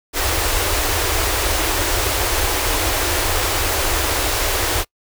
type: band-stop noise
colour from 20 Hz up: pink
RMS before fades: -19 dBFS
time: 0.13-4.85 s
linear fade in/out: 50 ms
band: 100 to 300 Hz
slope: 48 dB/octave
effects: noise-tail reverb RT60 0.1 s tail -25 dB re dry